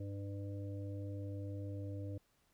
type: harmonic tone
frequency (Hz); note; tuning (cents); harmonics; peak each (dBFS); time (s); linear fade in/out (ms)
99.9; G2; +33; 1 / 3 / 5 / 6; -41 / -48 / -52 / -56; 0-2.18; 5
effects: pink hiss -75 dBFS RMS until 2.53 s